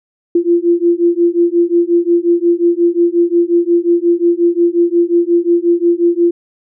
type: beating tone pair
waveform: sine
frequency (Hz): 341.4 / 347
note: F4 / F4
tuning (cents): -39 / -11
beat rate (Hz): 5.6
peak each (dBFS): -12 / -12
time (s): 0.35-6.31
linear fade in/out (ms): 5
effects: none